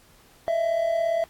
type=tone pair together; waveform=triangle; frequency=630.5 / 668 Hz; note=D#5 / E5; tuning=+23 / +23 cents; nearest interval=minor second; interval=100 cents; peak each=-27 / -20 dBFS; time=0.48-1.24 s; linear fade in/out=0 ms; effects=pink hiss -56 dBFS RMS until 1.29 s + AAC 64 kbps